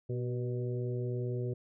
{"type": "harmonic tone with a mistuned harmonic", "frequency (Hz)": 122.1, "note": "B2", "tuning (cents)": -19, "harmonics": [1, 2, 3, 4, 5], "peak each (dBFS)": [-33, -45, -38, -43, -51], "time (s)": [0.09, 1.54], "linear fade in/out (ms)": 10, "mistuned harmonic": 3, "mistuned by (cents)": 32, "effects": []}